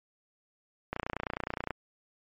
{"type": "click train", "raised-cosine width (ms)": 0.5, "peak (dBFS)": -17, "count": 24, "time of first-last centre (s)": [0.93, 1.707], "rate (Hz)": 29.6, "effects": ["MP3 48 kbps"]}